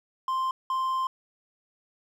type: tone bursts at uneven times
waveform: triangle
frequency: 1046.5 Hz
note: C6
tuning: in tune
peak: -23 dBFS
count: 2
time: 0.28-0.51 / 0.7-1.07 s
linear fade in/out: 2 ms
effects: none